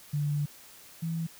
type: tone pair in turn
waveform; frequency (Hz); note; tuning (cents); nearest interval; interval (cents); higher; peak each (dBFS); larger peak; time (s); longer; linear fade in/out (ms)
sine; 146.4 / 164.33; D3 / E3; -5 / -5; major second; 200; second; -26 / -29; first; 0.13-0.46 / 1.02-1.27; first; 10
effects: white hiss -52 dBFS RMS until 1.39 s